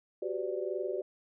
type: chord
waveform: sine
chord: G major seventh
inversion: third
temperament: equal with one note detuned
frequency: 370 / 392 / 506 / 587.3 Hz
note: F#4 / G4 / B4 / D5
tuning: 0 / 0 / +42 / 0 cents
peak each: -36 / -37 / -39 / -38 dBFS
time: 0.22-1.02 s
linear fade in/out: 5 ms
effects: none